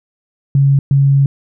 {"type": "tone bursts at uneven times", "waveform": "sine", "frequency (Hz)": 138.59, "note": "C#3", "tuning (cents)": 0, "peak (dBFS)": -7, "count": 2, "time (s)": [[0.55, 0.79], [0.91, 1.26]], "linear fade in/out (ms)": 2, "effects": []}